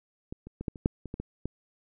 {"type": "clicks", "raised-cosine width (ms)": 3, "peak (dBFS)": [-24, -30, -23, -17, -30, -9, -26, -22, -21, -19], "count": 10, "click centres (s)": [0.325, 0.47, 0.61, 0.682, 0.758, 0.859, 1.057, 1.141, 1.2, 1.456], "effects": []}